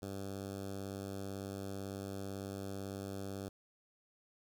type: tone with notch filter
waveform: 10% pulse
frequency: 98 Hz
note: G2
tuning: in tune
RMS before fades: -43 dBFS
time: 0.02-3.49 s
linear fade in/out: 5 ms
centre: 2100 Hz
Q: 0.75
effects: none